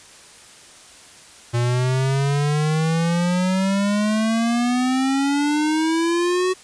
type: exponential sweep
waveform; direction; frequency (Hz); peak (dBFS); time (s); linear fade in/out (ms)
square; up; 118.2 to 374.1; -18; 1.53-6.54; 20
effects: white hiss -45 dBFS RMS until 6.63 s + resampled to 22050 Hz